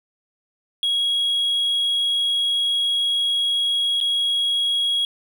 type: tone with dropouts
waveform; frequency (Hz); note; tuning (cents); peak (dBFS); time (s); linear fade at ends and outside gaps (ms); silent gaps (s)
triangle; 3311; G#7; -6; -16; 0.83-5.05; 1; 4.003-4.011
effects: tanh soft clip ceiling -12 dBFS